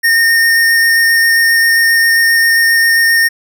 square tone with vibrato, 1833 Hz, A#6, 30 cents flat, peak -8 dBFS, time 0.03-3.29 s, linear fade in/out 20 ms, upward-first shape square, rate 7.5 Hz, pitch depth 8 cents each way, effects none

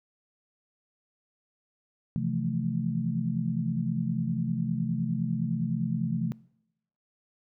sine chord, F major seventh, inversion second, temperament equal, 130.81 / 164.81 / 174.61 / 220 Hz, C3 / E3 / F3 / A3, 0 / 0 / 0 / 0 cents, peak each -32 dBFS, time 2.16-6.32 s, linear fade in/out 0 ms, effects noise-tail reverb RT60 0.8 s tail -23 dB re dry

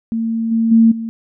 sine tone with level steps, 226.7 Hz, A#3, 48 cents flat, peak -16 / -12 / -6 / -21 dBFS, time 0.12-1.09 s, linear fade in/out 0 ms, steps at 0.51 / 0.71 / 0.91 s, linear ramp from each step 10 ms, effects none

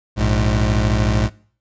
25% pulse tone pair together, 59.37 / 105.7 Hz, A#1 / G#2, +32 / +31 cents, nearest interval minor seventh, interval 999 cents, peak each -14 dBFS, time 0.16-1.3 s, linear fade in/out 50 ms, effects noise-tail reverb RT60 0.5 s tail -22 dB re dry + resampled to 16000 Hz

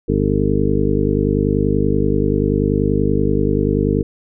harmonic tone, 50.4 Hz, G1, 49 cents sharp, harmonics 1 / 2 / 3 / 4 / 5 / 6 / 8 / 9, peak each -22 / -22 / -22 / -22 / -22 / -22 / -22 / -22 dBFS, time 0.08-4.03 s, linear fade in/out 10 ms, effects none

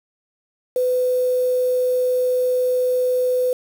sine tone with quantisation, 502 Hz, B4, 28 cents sharp, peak -16 dBFS, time 0.76-3.53 s, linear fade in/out 2 ms, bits 6, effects none

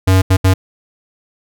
square tone bursts at uneven times, 94.2 Hz, F#2, 32 cents sharp, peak -8 dBFS, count 3, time 0.07-0.22 / 0.3-0.37 / 0.44-0.54 s, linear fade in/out 10 ms, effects none

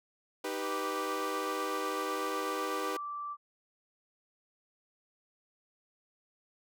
sawtooth chord, Eb augmented, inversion none, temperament equal, 311.1 / 392 / 493.9 Hz, Eb4 / G4 / B4, 0 / 0 / 0 cents, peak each -36 / -34 / -34 dBFS, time 0.44-2.97 s, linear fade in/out 5 ms
sine tone, 1168 Hz, D6, 10 cents flat, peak -36 dBFS, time 0.61-3.37 s, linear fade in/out 50 ms
effects none

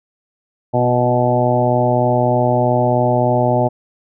harmonic tone with a mistuned harmonic, 123.2 Hz, B2, 4 cents flat, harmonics 1 / 2 / 3 / 4 / 5 / 6 / 7, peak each -18 / -21 / -22 / -23 / -17 / -21 / -21 dBFS, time 0.73-3.69 s, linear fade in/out 20 ms, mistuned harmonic 3, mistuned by -19 cents, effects none

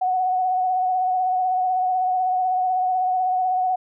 sine tone with vibrato, 740 Hz, F#5, in tune, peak -18 dBFS, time 0.01-3.76 s, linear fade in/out 10 ms, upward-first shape sine, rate 16 Hz, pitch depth 28 cents each way, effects none

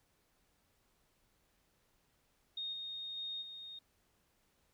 sine tone with level steps, 3705 Hz, A#7, 11 cents flat, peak -38 / -41 / -39 / -46 dBFS, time 2.57-3.79 s, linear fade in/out 5 ms, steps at 2.72 / 3.16 / 3.41 s, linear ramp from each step 20 ms, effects pink hiss -75 dBFS RMS until 4.73 s

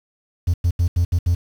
triangle tone bursts at uneven times, 86.7 Hz, F2, 12 cents flat, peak -11 dBFS, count 6, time 0.47-0.54 / 0.64-0.71 / 0.79-0.88 / 0.96-1.05 / 1.12-1.19 / 1.26-1.35 s, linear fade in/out 10 ms, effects tanh soft clip ceiling -9 dBFS + 7-bit

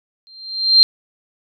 sine tone with exponential growth, 4167 Hz, C8, 8 cents flat, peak -3 dBFS, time 0.27-0.83 s, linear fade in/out 0 ms, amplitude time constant 120 ms, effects none

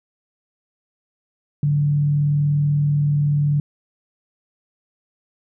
sine tone with frequency modulation, 145.9 Hz, D3, 11 cents flat, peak -15 dBFS, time 1.63-3.6 s, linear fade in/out 2 ms, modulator 40.7 Hz, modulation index 0.23, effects none

